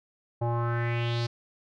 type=tone with low-pass filter sweep; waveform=square; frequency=118.1 Hz; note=A#2; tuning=23 cents sharp; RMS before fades=-28 dBFS; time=0.41-1.27 s; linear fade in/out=10 ms; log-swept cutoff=730 to 4900 Hz; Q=3.7; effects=none